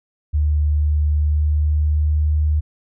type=tone with pitch glide; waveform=sine; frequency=74.8 to 75.93 Hz; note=D2 to D#2; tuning=+32 to -42 cents; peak=-14 dBFS; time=0.33-2.61 s; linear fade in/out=20 ms; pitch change=+26 cents; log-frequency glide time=0.95-2.25 s; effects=none